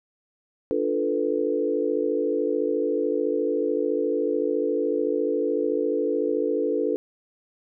sine chord, B half-diminished seventh, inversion first, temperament equal, 293.7 / 349.2 / 440 / 493.9 Hz, D4 / F4 / A4 / B4, 0 / 0 / 0 / 0 cents, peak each -28 / -29 / -25 / -27 dBFS, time 0.71-6.96 s, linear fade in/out 0 ms, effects none

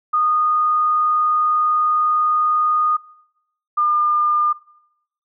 sine tone pair in turn, 1231 / 1205 Hz, D#6 / D6, -19 / +44 cents, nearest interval unison, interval 37 cents, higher first, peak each -14 dBFS, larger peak neither, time 0.13-2.97 / 3.77-4.53 s, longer first, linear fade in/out 10 ms, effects noise-tail reverb RT60 0.8 s tail -21 dB re dry

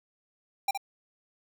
square tone with echo, 794 Hz, G5, 22 cents sharp, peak -24 dBFS, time 0.68-0.71 s, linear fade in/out 5 ms, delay 66 ms, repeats 1, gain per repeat -7 dB, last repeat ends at 0.776 s, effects none

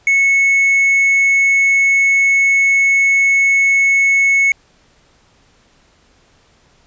sine tone with tanh clipping, 2201 Hz, C#7, 13 cents flat, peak -10 dBFS, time 0.07-4.52 s, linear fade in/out 2 ms, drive 3 dB, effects pink hiss -53 dBFS RMS until 6.86 s + resampled to 16000 Hz

